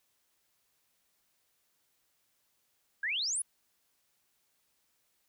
sine exponential sweep, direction up, 1568 to 10920 Hz, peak -30 dBFS, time 3.03-3.42 s, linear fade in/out 5 ms, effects white hiss -75 dBFS RMS until 5.28 s

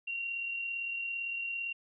sine tone with amplitude modulation, 2755 Hz, F7, 24 cents flat, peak -32 dBFS, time 0.07-1.73 s, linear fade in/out 10 ms, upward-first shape sine, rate 37.7 Hz, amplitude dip 35%, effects none

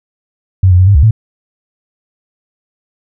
sine tone with pitch steps, 94.1 / 89.8 / 92.7 / 100.5 / 70.5 / 110.4 Hz, F#2 / F2 / F#2 / G2 / C#2 / A2, +30 / +49 / +4 / +44 / +30 / +6 cents, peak -3 dBFS, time 0.63-1.11 s, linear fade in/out 5 ms, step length 80 ms, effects none

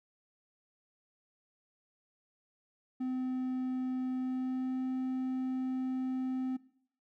triangle tone with pitch glide, 256.4 to 258.6 Hz, C4 to C4, -35 to -20 cents, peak -30 dBFS, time 3-6.57 s, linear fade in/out 10 ms, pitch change +15 cents, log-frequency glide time 4.16-4.85 s, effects noise-tail reverb RT60 0.6 s tail -18 dB re dry

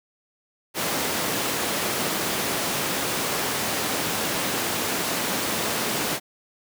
pink high-pass noise, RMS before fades -26 dBFS, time 0.74-6.2 s, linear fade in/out 50 ms, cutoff 200 Hz, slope 12 dB/octave, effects none

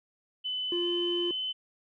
sine tone with pitch glide, 3013 to 3039 Hz, F#7 to F#7, +31 to +46 cents, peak -30 dBFS, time 0.44-1.53 s, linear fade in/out 20 ms, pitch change +15 cents, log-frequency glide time 0.81-0.86 s
triangle tone, 349.2 Hz, F4, in tune, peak -27 dBFS, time 0.72-1.31 s, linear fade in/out 2 ms
effects none

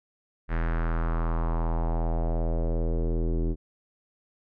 square tone with low-pass filter sweep, 41.33 Hz, E1, 5 cents sharp, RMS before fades -26 dBFS, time 0.48-3.56 s, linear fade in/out 50 ms, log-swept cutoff 1800 to 340 Hz, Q 2.7, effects none

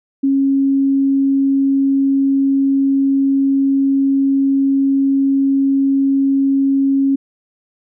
sine tone, 273.3 Hz, C#4, 24 cents flat, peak -11 dBFS, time 0.23-7.16 s, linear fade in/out 10 ms, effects none

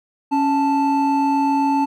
triangle tone pair together, 277.2 / 879.3 Hz, C#4 / A5, 0 / -1 cents, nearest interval octave + minor sixth, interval 1999 cents, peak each -16 dBFS, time 0.31-1.86 s, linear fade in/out 20 ms, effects none

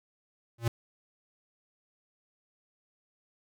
square tone with exponential growth, 116.54 Hz, A#2, in tune, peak -22 dBFS, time 0.58-0.68 s, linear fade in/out 5 ms, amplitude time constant 21 ms, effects none

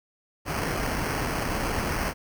pink noise with sample-and-hold, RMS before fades -28 dBFS, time 0.45-2.14 s, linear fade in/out 50 ms, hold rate 3675 Hz, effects none

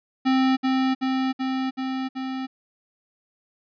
square tone with echo, 262.2 Hz, C4, 4 cents sharp, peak -18 dBFS, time 0.25-0.57 s, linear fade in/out 20 ms, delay 380 ms, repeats 5, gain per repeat -2 dB, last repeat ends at 2.47 s, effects resampled to 11025 Hz

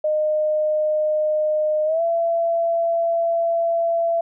sine tone with pitch glide, 613 to 672.4 Hz, D#5 to E5, -26 to +34 cents, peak -17 dBFS, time 0.04-4.21 s, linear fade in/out 5 ms, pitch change +160 cents, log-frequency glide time 1.85-2.02 s, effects none

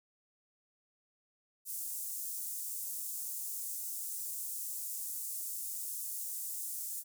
pink high-pass noise, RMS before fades -40 dBFS, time 1.65-7.04 s, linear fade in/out 50 ms, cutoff 7800 Hz, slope 24 dB/octave, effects none

